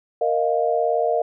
sine chord, Bb suspended fourth, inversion none, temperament just, 466.2 / 621.6 / 699.2 Hz, Bb4 / Eb5 / F5, 0 / -2 / +2 cents, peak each -22 dBFS, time 0.21-1.22 s, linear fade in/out 5 ms, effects none

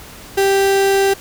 35% pulse tone, 392 Hz, G4, in tune, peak -10 dBFS, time 0.37-1.14 s, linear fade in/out 10 ms, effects pink hiss -37 dBFS RMS until 1.2 s

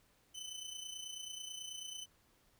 25% pulse tone with amplitude modulation, 3029 Hz, F#7, 40 cents sharp, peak -38 dBFS, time 0.34-2.06 s, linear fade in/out 20 ms, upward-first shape sine, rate 29.2 Hz, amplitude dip 60%, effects pink hiss -71 dBFS RMS until 2.59 s

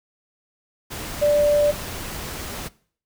sine tone in noise, 587.3 Hz, D5, in tune, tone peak -14 dBFS, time 1.21-1.72 s, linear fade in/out 20 ms, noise pink, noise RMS -32 dBFS, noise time 0.9-2.69 s, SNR +15 dB, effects noise-tail reverb RT60 0.5 s tail -21 dB re dry

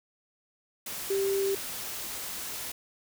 sine tone in noise, 392 Hz, G4, in tune, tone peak -25 dBFS, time 1.1-1.55 s, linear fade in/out 5 ms, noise white, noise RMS -37 dBFS, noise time 0.86-2.72 s, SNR +9 dB, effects none

